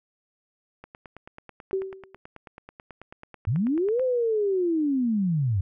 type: click train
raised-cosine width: 0.5 ms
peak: -27 dBFS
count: 30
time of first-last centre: 0.84-3.996 s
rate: 9.19 Hz
type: tone with exponential decay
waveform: sine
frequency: 383.6 Hz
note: G4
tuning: 37 cents flat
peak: -20 dBFS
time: 1.73-2.16 s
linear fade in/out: 0 ms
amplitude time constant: 93 ms
type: linear two-way sweep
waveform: sine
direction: up then down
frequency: 87.31 to 523.3 to 87.31 Hz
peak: -21 dBFS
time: 3.47-5.61 s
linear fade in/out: 5 ms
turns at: 4.02 s
effects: none